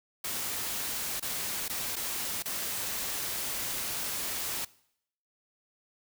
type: noise with dropouts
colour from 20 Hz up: white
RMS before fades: -34 dBFS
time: 0.24-4.65 s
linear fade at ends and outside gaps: 5 ms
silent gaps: 1.198-1.224 / 1.682-1.696 / 1.957-1.964 / 2.425-2.455 s
effects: noise-tail reverb RT60 0.7 s tail -21 dB re dry